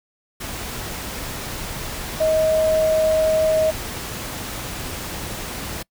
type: tone in noise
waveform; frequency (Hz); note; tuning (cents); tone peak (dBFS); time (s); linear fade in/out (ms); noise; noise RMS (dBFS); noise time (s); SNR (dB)
sine; 631; D#5; +24; -15; 2.2-3.71; 10; pink; -30; 0.4-5.83; +12
effects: noise-tail reverb RT60 0.1 s tail -25 dB re dry